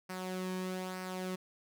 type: tone with flanger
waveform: sawtooth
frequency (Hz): 185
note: F#3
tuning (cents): 0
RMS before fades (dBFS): -39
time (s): 0.09-1.36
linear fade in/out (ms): 10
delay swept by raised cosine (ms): 0.28 to 1.48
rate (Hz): 1.1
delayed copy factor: -0.5
effects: none